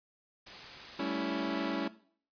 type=noise; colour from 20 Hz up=white; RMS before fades=-46 dBFS; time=0.46-1.76 s; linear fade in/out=10 ms
type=chord; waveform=sawtooth; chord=A dominant seventh; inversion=third; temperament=equal with one note detuned; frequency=196 / 220 / 279.9 / 329.6 Hz; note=G3 / A3 / C#4 / E4; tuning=0 / 0 / +17 / 0 cents; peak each=-37 / -37 / -31 / -33 dBFS; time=0.99-1.88 s; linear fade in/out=5 ms
effects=noise-tail reverb RT60 0.5 s tail -17 dB re dry + resampled to 11025 Hz